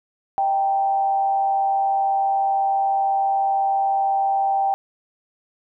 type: tone with frequency modulation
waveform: sine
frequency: 784 Hz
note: G5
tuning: in tune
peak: -17 dBFS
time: 0.38-4.74 s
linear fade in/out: 0 ms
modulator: 146 Hz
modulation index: 0.3
effects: none

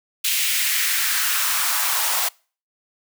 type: noise with high-pass filter sweep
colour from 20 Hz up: white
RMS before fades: -21 dBFS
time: 0.24-2.29 s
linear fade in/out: 10 ms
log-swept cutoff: 2700 to 770 Hz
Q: 2.1
effects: noise-tail reverb RT60 0.4 s tail -26 dB re dry

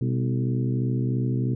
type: harmonic tone with a mistuned harmonic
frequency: 63 Hz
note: B1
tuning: 35 cents sharp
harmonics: 2 / 3 / 4 / 5 / 6 / 7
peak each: -23 / -32 / -30 / -34 / -36 / -40 dBFS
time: 0.01-1.55 s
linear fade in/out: 5 ms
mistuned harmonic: 3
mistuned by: +99 cents
effects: none

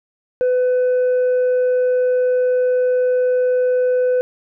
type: tone with tanh clipping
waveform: triangle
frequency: 502 Hz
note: B4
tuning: 28 cents sharp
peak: -14 dBFS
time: 0.41-4.21 s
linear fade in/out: 0 ms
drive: 7 dB
effects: none

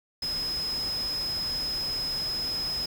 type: tone in noise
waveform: sine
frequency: 5090 Hz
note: D#8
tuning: 39 cents sharp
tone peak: -28 dBFS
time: 0.22-2.86 s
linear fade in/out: 5 ms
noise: pink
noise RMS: -40 dBFS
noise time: 0.22-2.86 s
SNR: +9 dB
effects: none

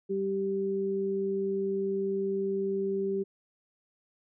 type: tone pair together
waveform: sine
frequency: 194.97 / 390.3 Hz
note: G3 / G4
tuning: -9 / -8 cents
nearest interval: octave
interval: 1201 cents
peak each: -34 / -28 dBFS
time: 0.09-3.24 s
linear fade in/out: 20 ms
effects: none

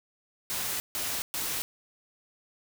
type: noise bursts at uneven times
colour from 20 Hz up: white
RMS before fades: -32 dBFS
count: 3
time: 0.5-0.8 / 0.95-1.22 / 1.34-1.62 s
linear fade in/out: 0 ms
effects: none

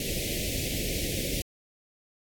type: band-stop noise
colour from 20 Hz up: pink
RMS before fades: -31 dBFS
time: 0-1.42 s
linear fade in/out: 2 ms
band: 600 to 2100 Hz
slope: 48 dB/octave
effects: AAC 64 kbps

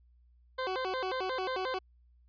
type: tone with vibrato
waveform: 20% pulse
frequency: 440 Hz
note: A4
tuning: in tune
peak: -27 dBFS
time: 0.58-1.79 s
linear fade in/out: 10 ms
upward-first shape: square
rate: 5.6 Hz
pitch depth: 280 cents each way
effects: added 60 Hz sine -60 dBFS peak until 2.28 s + resampled to 11025 Hz

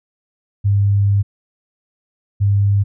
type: tone pair in turn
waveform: sine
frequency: 100.5 / 100.5 Hz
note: G2 / G2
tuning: +44 / +44 cents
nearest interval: unison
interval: 0 cents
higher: neither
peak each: -11 dBFS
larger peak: neither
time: 0.64-1.23 / 2.4-2.84 s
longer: first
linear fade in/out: 20 ms
effects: none

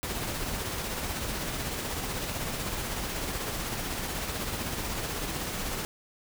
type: noise with tremolo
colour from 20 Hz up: pink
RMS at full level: -32 dBFS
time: 0.03-5.85 s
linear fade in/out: 0 ms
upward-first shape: sine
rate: 16 Hz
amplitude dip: 30%
effects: none

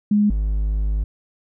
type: tone pair in turn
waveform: sine / triangle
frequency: 207.7 / 51.76 Hz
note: G#3 / G#1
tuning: 0 / -5 cents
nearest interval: 2 octaves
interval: 2405 cents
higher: first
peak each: -13 / -16 dBFS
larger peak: first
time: 0.11-0.3 / 0.3-1.04 s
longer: second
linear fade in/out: 5 ms
effects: none

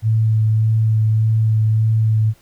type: tone with vibrato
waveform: sine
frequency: 110 Hz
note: A2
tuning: in tune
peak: -12 dBFS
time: 0.02-2.34 s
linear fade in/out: 50 ms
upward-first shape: sine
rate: 1.7 Hz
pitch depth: 13 cents each way
effects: pink hiss -54 dBFS RMS until 2.41 s

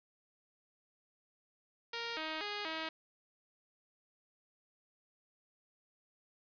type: tone with pitch steps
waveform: 5% pulse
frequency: 466.3 / 314.7 / 413.4 / 319.7 Hz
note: A#4 / D#4 / G#4 / D#4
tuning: +1 / +20 / -8 / +47 cents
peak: -26 dBFS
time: 1.93-2.89 s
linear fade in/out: 5 ms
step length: 240 ms
effects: resampled to 11025 Hz + 10-bit

